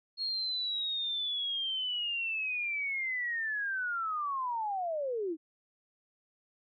sine linear sweep, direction down, 4307 to 301.2 Hz, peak -31 dBFS, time 0.17-5.37 s, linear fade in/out 50 ms, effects none

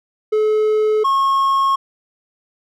triangle tone pair in turn, 429.7 / 1088.1 Hz, A4 / C#6, -41 / -33 cents, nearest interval octave + major third, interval 1608 cents, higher second, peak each -11 dBFS, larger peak neither, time 0.32-1.04 / 1.04-1.76 s, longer neither, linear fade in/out 10 ms, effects none

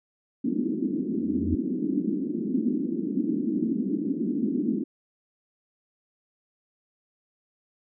white band-pass noise, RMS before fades -27 dBFS, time 0.44-4.84 s, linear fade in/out 10 ms, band 200 to 320 Hz, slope 48 dB/octave
sine tone with exponential growth, 85 Hz, F2, 46 cents flat, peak -23 dBFS, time 1.12-1.55 s, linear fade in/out 5 ms, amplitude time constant 93 ms
effects none

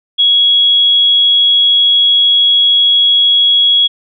sine tone, 3331 Hz, G#7, 4 cents sharp, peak -6 dBFS, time 0.18-3.88 s, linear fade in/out 20 ms, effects none

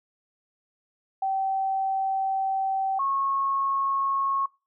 sine tone pair in turn, 772 / 1093.8 Hz, G5 / C#6, -27 / -23 cents, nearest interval tritone, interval 604 cents, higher second, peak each -23 dBFS, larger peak neither, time 1.22-2.99 / 2.99-4.46 s, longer first, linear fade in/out 5 ms, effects noise-tail reverb RT60 0.3 s tail -23 dB re dry

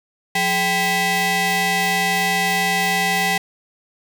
sawtooth ring-modulated tone, 601 Hz, D5, 40 cents sharp, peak -10 dBFS, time 0.35-3.38 s, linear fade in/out 5 ms, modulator 1380 Hz, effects none

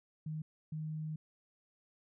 sine tone bursts at uneven times, 155.56 Hz, D#3, in tune, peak -37 dBFS, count 2, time 0.26-0.42 / 0.72-1.16 s, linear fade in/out 5 ms, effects none

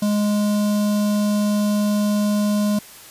square tone with notch filter, 207.7 Hz, G#3, in tune, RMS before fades -19 dBFS, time 0.02-2.79 s, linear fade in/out 5 ms, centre 2000 Hz, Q 0.66, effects white hiss -42 dBFS RMS until 3.1 s + resampled to 32000 Hz

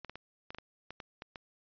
clicks, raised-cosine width 0.3 ms, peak -27 dBFS, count 10, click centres 0.047 / 0.096 / 0.156 / 0.505 / 0.547 / 0.585 / 0.906 / 1.002 / 1.221 / 1.358 s, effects resampled to 11025 Hz

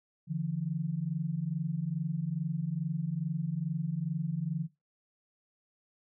sine tone pair together, 146.83 / 169.19 Hz, D3 / E3, 0 / +45 cents, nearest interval major second, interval 245 cents, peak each -33 / -33 dBFS, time 0.27-4.68 s, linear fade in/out 50 ms, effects noise-tail reverb RT60 0.2 s tail -18 dB re dry

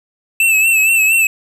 square tone with vibrato, 2637 Hz, E7, in tune, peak -10 dBFS, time 0.4-1.27 s, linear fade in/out 2 ms, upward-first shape sine, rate 4.3 Hz, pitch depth 52 cents each way, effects none

